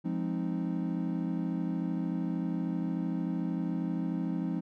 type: chord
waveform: triangle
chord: F minor seventh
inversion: none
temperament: equal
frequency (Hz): 174.61 / 207.7 / 261.6 / 311.1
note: F3 / Ab3 / C4 / Eb4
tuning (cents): 0 / 0 / 0 / 0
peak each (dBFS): -31 / -35 / -34 / -35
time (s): 0.04-4.61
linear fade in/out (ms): 20
effects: none